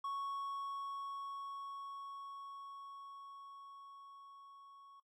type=tone with level ramp; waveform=triangle; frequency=1108.7 Hz; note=C#6; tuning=in tune; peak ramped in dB=-36 to -55 dBFS; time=0.04-5 s; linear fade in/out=5 ms; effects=noise-tail reverb RT60 0.1 s tail -18 dB re dry